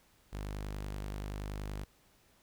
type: tone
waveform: sawtooth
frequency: 50.5 Hz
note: G#1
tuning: 48 cents flat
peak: -34 dBFS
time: 0.32-1.85 s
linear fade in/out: 20 ms
effects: pink hiss -67 dBFS RMS until 2.42 s